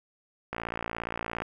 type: click train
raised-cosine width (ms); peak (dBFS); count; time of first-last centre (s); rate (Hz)
0.5; -17; 52; 0.53-1.42; 57.3
effects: 9-bit